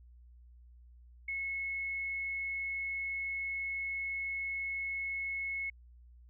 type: tone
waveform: sine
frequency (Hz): 2187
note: C#7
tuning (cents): -24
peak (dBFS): -34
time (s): 1.28-5.7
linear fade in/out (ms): 5
effects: added 60 Hz sine -54 dBFS peak until 6.29 s